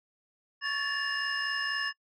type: tone cluster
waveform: sine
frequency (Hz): 1114 / 1733 / 1797 / 2828 / 5180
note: C#6 / A6 / A6 / F7 / E8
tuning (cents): +8 / -27 / +36 / +21 / -31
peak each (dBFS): -37 / -30 / -37 / -37 / -36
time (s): 0.61-1.93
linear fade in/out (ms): 50
effects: noise-tail reverb RT60 0.1 s tail -24 dB re dry + tanh soft clip ceiling -23 dBFS

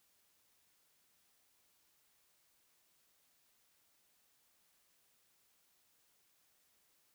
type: silence
effects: white hiss -74 dBFS RMS until 7.14 s

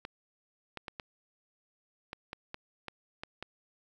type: clicks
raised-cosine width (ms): 0.3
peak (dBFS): -23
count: 10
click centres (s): 0.051 / 0.773 / 0.882 / 0.998 / 2.131 / 2.331 / 2.544 / 2.883 / 3.235 / 3.426
effects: 10-bit

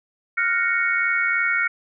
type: chord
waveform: sine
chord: Gb major seventh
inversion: third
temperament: equal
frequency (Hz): 1396.9 / 1480 / 1864.7 / 2217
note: F6 / Gb6 / Bb6 / Db7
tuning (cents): 0 / 0 / 0 / 0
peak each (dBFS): -23 / -28 / -25 / -22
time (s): 0.37-1.68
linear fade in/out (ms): 10
effects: none

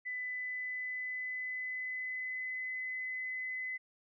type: tone with pitch glide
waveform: sine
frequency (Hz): 2000 to 2023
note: B6 to B6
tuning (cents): +21 to +41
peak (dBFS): -36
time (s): 0.05-3.78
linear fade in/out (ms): 20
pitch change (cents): +20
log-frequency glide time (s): 0.19-2.67
effects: none

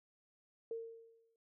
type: tone with exponential decay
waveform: sine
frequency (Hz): 456.3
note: A#4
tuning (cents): -37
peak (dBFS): -37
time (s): 0.71-1.36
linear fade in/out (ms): 2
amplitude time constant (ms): 140
effects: none

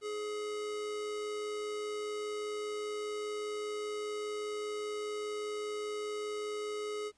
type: tone with amplitude modulation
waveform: square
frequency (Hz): 420.5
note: G#4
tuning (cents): +22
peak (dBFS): -35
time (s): 0.01-7.12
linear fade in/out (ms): 50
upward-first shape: sine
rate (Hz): 105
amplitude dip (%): 30
effects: pink hiss -72 dBFS RMS until 7.17 s + resampled to 22050 Hz

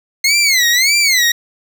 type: tone with vibrato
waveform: 20% pulse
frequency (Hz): 2106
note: C7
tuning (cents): +11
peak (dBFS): -5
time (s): 0.24-1.32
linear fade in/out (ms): 5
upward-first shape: sine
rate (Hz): 1.7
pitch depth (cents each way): 200
effects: none

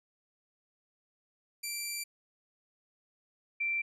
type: tone pair in turn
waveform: 10% pulse / sine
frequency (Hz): 2349 / 2349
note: D7 / D7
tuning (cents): 0 / 0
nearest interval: unison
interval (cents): 0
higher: neither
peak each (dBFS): -26 / -29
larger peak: first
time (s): 1.63-2.04 / 3.6-3.82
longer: first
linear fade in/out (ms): 10
effects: resampled to 32000 Hz

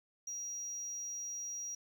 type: tone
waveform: triangle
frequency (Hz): 5740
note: F8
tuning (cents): +47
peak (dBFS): -37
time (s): 0.27-1.75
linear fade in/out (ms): 5
effects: tanh soft clip ceiling -34 dBFS + 11-bit

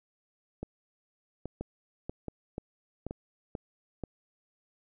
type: two click trains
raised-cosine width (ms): 2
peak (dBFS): -22 / -23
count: 6 / 4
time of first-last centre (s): 1.61-4.037 / 0.63-3.109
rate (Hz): 2.06 / 1.21
effects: none

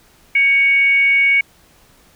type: tone with frequency modulation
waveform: sine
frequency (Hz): 2231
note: C#7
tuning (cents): +11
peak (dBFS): -10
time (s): 0.35-1.41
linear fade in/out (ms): 5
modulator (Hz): 603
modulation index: 0.22
effects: pink hiss -51 dBFS RMS until 2.15 s

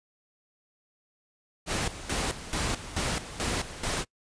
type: noise with tremolo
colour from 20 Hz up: pink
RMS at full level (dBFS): -29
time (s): 1.66-4.05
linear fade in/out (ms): 50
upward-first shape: square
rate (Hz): 2.3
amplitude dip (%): 75
effects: noise-tail reverb RT60 0.1 s tail -24 dB re dry + resampled to 22050 Hz

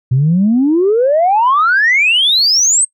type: exponential sweep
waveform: sine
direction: up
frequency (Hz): 122.1 to 8500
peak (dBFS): -7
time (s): 0.11-2.85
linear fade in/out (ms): 10
effects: noise-tail reverb RT60 0.1 s tail -22 dB re dry + tanh soft clip ceiling -4 dBFS

